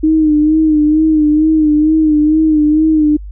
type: tone with vibrato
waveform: sine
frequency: 308 Hz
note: D#4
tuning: 17 cents flat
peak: -7 dBFS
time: 0.03-3.17 s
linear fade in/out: 10 ms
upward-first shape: sine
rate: 2.2 Hz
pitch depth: 50 cents each way
effects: added 50 Hz sine -25 dBFS peak until 3.31 s